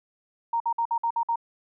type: tone bursts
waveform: sine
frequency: 929 Hz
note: A#5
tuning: 6 cents flat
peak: -22 dBFS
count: 7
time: 0.53-1.358 s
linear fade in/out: 5 ms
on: 72 ms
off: 54 ms
effects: none